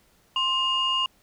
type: tone pair together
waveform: sine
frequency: 1048.3 / 2841 Hz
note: C6 / F7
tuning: +3 / +29 cents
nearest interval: octave + perfect fourth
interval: 1726 cents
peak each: -25 / -22 dBFS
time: 0.36-1.06 s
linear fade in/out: 2 ms
effects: tanh soft clip ceiling -16 dBFS + pink hiss -62 dBFS RMS until 1.22 s